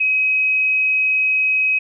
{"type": "tone", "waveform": "sine", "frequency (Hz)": 2538, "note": "D#7", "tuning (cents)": 34, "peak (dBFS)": -14, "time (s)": [0, 1.79], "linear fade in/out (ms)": 10, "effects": []}